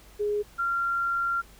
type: tone pair in turn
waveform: sine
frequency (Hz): 415.3 / 1380.1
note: G#4 / F6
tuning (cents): 0 / -21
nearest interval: octave + major sixth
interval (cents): 2079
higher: second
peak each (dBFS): -24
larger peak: neither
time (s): 0.19-0.43 / 0.58-1.42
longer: second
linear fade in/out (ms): 20
effects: added 50 Hz sine -54 dBFS peak until 1.59 s + pink hiss -54 dBFS RMS until 1.59 s